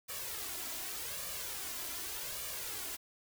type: noise with flanger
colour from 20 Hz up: white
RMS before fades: -41 dBFS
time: 0.08-2.97 s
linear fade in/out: 20 ms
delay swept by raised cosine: 1.7 to 3 ms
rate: 0.85 Hz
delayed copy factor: +0.65
effects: none